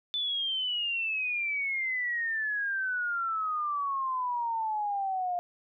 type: exponential sweep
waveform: sine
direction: down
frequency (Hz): 3520 to 702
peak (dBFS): -28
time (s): 0.14-5.39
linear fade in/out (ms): 0
effects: none